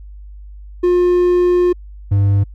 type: tone pair in turn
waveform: triangle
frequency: 355.9 / 99.87 Hz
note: F4 / G2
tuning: +33 / +33 cents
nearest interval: octave + minor seventh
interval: 2200 cents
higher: first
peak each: -8 dBFS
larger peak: neither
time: 0.83-1.73 / 2.11-2.44 s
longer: first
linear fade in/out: 10 ms
effects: added 50 Hz sine -32 dBFS peak until 2.54 s